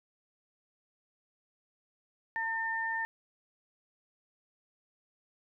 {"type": "tone pair together", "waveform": "sine", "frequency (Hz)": [904, 1805.7], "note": ["A5", "A6"], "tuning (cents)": [47, 44], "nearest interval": "octave", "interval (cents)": 1197, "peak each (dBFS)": [-36, -32], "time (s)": [2.36, 3.05], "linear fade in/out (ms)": 0, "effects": []}